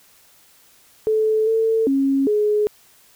sine tone with pitch steps, 435.7 / 447.2 / 272.9 / 420.2 Hz, A4 / A4 / C#4 / G#4, -17 / +28 / -27 / +20 cents, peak -15 dBFS, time 1.07-2.67 s, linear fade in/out 0 ms, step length 400 ms, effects white hiss -53 dBFS RMS until 3.15 s

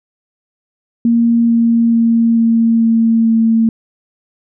sine tone with pitch steps, 233.1 / 231.6 / 230.2 / 228.7 / 227.3 / 225.8 Hz, A#3 / A#3 / A#3 / A#3 / A#3 / A3, 0 / -11 / -22 / -33 / -43 / +45 cents, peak -8 dBFS, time 1.05-3.69 s, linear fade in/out 2 ms, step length 440 ms, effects none

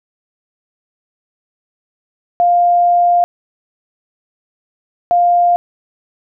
sine tone bursts at uneven times, 701 Hz, F5, 6 cents sharp, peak -8 dBFS, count 2, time 2.4-3.24 / 5.11-5.56 s, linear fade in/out 0 ms, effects none

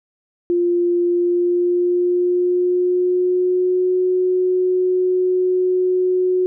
sine tone with pitch glide, 349.2 to 366.8 Hz, F4 to F#4, 0 to -15 cents, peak -14 dBFS, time 0.5-6.46 s, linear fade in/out 0 ms, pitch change +85 cents, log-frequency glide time 1.04-3.98 s, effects none

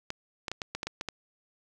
clicks, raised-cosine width 0.2 ms, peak -16 dBFS, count 9, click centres 0.104 / 0.482 / 0.516 / 0.618 / 0.75 / 0.831 / 0.87 / 1.011 / 1.087 s, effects none

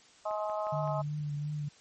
harmonic tone, 211.3 Hz, G#3, 30 cents sharp, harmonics 3 / 4 / 5 / 6, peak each -33 / -37 / -39 / -41 dBFS, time 0.25-1.02 s, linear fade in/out 10 ms
clicks, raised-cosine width 0.5 ms, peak -34 dBFS, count 4, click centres 0.311 / 0.498 / 0.669 / 0.876 s
sine tone with vibrato, 147.9 Hz, D3, 13 cents sharp, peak -32 dBFS, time 0.72-1.69 s, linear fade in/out 10 ms, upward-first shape triangle, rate 2.8 Hz, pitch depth 34 cents each way
effects white hiss -59 dBFS RMS until 1.8 s + MP3 32 kbps

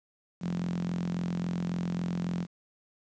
sawtooth tone with high-pass filter, 43.65 Hz, F1, in tune, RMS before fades -32 dBFS, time 0.4-2.47 s, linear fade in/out 50 ms, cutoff 180 Hz, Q 7.9, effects resampled to 16000 Hz + 10-bit

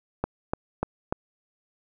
click train, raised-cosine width 1 ms, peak -11 dBFS, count 4, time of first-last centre 0.24-1.125 s, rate 3.39 Hz, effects none

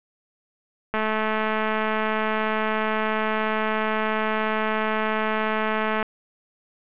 click train, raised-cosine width 0.5 ms, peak -10 dBFS, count 1105, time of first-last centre 0.94-6.028 s, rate 217 Hz, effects resampled to 8000 Hz + 7-bit

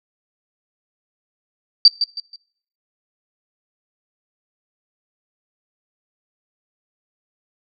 sine tone with echo, 4654 Hz, D8, 17 cents flat, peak -4 dBFS, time 1.85-1.88 s, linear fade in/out 2 ms, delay 160 ms, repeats 3, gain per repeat -10 dB, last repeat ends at 2.36 s, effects noise-tail reverb RT60 0.6 s tail -24 dB re dry

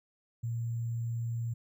sine tone with sample-and-hold, 116.54 Hz, A#2, in tune, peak -31 dBFS, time 0.43-1.54 s, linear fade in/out 10 ms, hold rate 7350 Hz, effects none

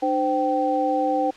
sine tone cluster, 300.2 / 518 / 776 Hz, D4 / C5 / G5, +38 / -17 / -18 cents, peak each -25 / -24 / -22 dBFS, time 0.02-1.31 s, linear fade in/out 10 ms, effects white hiss -46 dBFS RMS until 1.36 s + low-pass 4000 Hz 12 dB/octave

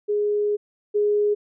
sine tone pair in turn, 415.3 / 415.3 Hz, G#4 / G#4, 0 / 0 cents, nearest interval unison, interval 0 cents, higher neither, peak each -19 / -17 dBFS, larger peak second, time 0.08-0.57 / 0.94-1.35 s, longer first, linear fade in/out 20 ms, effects none

